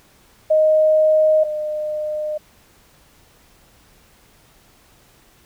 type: tone pair in turn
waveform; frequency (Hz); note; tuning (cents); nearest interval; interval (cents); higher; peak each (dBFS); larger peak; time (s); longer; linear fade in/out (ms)
sine; 622.3 / 608.4; D#5 / D#5; 0 / -39; unison; 39; first; -11 / -21; first; 0.5-1.44 / 1.44-2.38; neither; 10
effects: pink hiss -53 dBFS RMS until 5.45 s